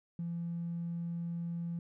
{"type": "tone with tanh clipping", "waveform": "triangle", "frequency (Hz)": 170, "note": "F3", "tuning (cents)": -46, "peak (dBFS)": -34, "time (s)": [0.19, 1.79], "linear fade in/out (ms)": 2, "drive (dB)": 1, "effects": []}